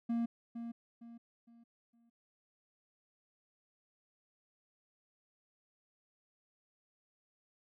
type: tone with echo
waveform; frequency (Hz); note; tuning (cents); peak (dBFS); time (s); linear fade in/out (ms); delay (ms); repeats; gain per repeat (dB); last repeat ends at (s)
triangle; 233.1; A#3; 0; -29; 0.09-0.26; 10; 460; 4; -9; 2.1
effects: none